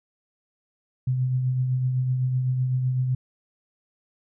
sine tone with tremolo, 128 Hz, C3, 38 cents flat, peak -19 dBFS, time 1.07-3.15 s, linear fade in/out 5 ms, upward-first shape triangle, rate 7.9 Hz, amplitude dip 40%, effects none

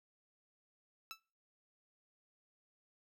15% pulse tone with exponential decay, 1318.5 Hz, E6, in tune, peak -34 dBFS, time 1.11-1.2 s, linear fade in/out 0 ms, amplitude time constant 18 ms, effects noise-tail reverb RT60 0.4 s tail -25 dB re dry

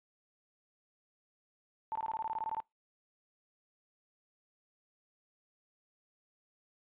sine tone bursts, 886 Hz, A5, 12 cents sharp, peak -33 dBFS, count 13, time 1.92-2.602 s, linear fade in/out 0 ms, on 34 ms, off 20 ms, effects noise-tail reverb RT60 0.2 s tail -25 dB re dry + resampled to 8000 Hz

